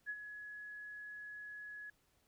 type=tone with ADSR envelope; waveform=sine; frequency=1687 Hz; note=G#6; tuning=27 cents sharp; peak=-37 dBFS; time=0.06-1.9 s; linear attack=35 ms; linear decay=56 ms; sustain=-9 dB; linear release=4 ms; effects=pink hiss -75 dBFS RMS until 2.27 s